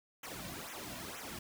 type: noise with flanger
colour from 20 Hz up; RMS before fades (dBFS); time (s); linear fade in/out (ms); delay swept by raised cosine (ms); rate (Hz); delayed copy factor
pink; -45; 0.23-1.39; 5; 0.21 to 2.41; 2.1; -0.95
effects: none